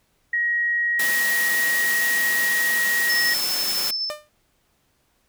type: tone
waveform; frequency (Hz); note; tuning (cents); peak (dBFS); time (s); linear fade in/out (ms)
sine; 1894; A#6; +27; -19; 0.33-3.34; 5
type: high-pass noise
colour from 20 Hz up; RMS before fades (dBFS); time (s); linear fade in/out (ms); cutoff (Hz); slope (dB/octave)
white; -27; 0.99-3.91; 5; 150; 48
type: tone with tremolo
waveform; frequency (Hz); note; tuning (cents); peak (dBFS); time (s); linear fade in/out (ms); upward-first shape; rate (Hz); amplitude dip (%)
sine; 5274; E8; 0; -22; 3.09-4.1; 10; square; 12; 25
type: tone with exponential decay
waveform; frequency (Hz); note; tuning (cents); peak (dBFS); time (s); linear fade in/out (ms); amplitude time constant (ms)
sawtooth; 600; D5; +37; -21; 4.1-4.29; 0; 41
effects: pink hiss -66 dBFS RMS until 5.28 s